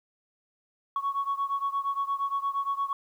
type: beating tone pair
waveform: sine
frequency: 1108.7 / 1117.3 Hz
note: C#6 / C#6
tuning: 0 / +13 cents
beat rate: 8.6 Hz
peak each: -28 / -30 dBFS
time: 0.96-2.93 s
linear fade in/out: 2 ms
effects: tanh soft clip ceiling -21 dBFS + 10-bit